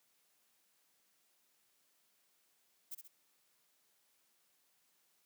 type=noise with echo; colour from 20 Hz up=violet; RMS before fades=-44 dBFS; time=2.91-2.95 s; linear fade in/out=10 ms; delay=65 ms; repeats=2; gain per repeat=-6 dB; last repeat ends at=3.08 s; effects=white hiss -75 dBFS RMS until 5.25 s + high-pass 150 Hz 12 dB/octave